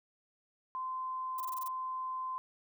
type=tone; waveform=sine; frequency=1034 Hz; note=C6; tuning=21 cents flat; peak=-35 dBFS; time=0.75-2.38 s; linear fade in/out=0 ms
type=noise bursts; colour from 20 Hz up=violet; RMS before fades=-44 dBFS; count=7; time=1.38-1.681 s; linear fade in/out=5 ms; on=25 ms; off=21 ms
effects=none